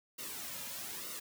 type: noise with flanger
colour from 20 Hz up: white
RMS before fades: -43 dBFS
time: 0.18-1.2 s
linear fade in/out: 10 ms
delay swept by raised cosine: 1.2 to 2.7 ms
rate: 1.1 Hz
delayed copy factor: -0.7
effects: none